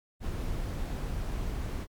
brown noise, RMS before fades -33 dBFS, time 0.2-1.87 s, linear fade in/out 50 ms, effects MP3 96 kbps

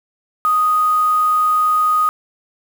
sine tone with quantisation, 1244.5 Hz, D#6, in tune, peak -12 dBFS, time 0.45-2.09 s, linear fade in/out 0 ms, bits 5, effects none

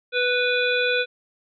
harmonic tone, 493.9 Hz, B4, in tune, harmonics 1 / 3 / 5 / 7 / 8, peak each -23 / -24 / -25 / -29 / -32 dBFS, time 0.12-1.06 s, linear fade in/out 50 ms, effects none

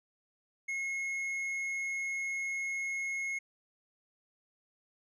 sine tone with tanh clipping, 2167 Hz, C#7, 40 cents flat, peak -34 dBFS, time 0.68-3.39 s, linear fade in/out 10 ms, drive 6 dB, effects none

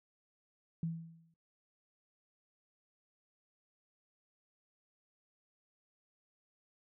sine tone with exponential decay, 164.81 Hz, E3, in tune, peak -31 dBFS, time 0.83-1.34 s, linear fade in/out 2 ms, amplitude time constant 110 ms, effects noise-tail reverb RT60 0.1 s tail -18 dB re dry

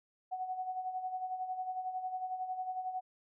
sine tone with tremolo, 743 Hz, F#5, 7 cents sharp, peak -33 dBFS, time 0.31-3.01 s, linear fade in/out 20 ms, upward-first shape sine, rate 11 Hz, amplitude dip 60%, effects none

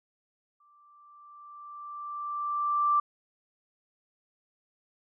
sine tone with exponential growth, 1174.7 Hz, D6, in tune, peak -20 dBFS, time 0.6-3 s, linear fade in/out 5 ms, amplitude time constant 520 ms, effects none

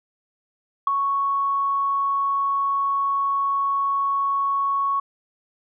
sine tone with ADSR envelope, 1108.7 Hz, C#6, in tune, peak -12 dBFS, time 0.87-5 s, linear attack 4 ms, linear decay 8 ms, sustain -7 dB, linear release 6 ms, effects tanh soft clip ceiling -8 dBFS

